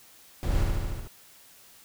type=noise with echo; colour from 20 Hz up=brown; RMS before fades=-27 dBFS; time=0.43-0.63 s; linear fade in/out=0 ms; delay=74 ms; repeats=6; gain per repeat=-2 dB; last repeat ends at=1.074 s; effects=white hiss -54 dBFS RMS until 1.84 s